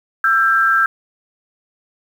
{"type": "tone pair together", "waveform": "sine", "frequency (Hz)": [1337, 1590], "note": ["E6", "G6"], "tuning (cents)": [24, 24], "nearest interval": "minor third", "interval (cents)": 300, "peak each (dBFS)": -14, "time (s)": [0.24, 0.86], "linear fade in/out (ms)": 2, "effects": ["7-bit"]}